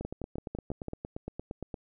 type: two click trains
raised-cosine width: 2 ms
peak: -23 / -22 dBFS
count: 16 / 6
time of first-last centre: 0.01-1.742 / 0.05-0.883 s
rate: 8.66 / 6 Hz
effects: none